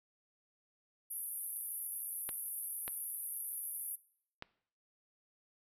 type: band-pass noise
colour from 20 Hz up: pink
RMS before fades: -42 dBFS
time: 1.1-3.96 s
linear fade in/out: 10 ms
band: 10000 to 13000 Hz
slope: 96 dB/octave
type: clicks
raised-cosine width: 0.3 ms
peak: -26 dBFS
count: 3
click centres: 2.291 / 2.879 / 4.424 s
effects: noise-tail reverb RT60 0.6 s tail -20 dB re dry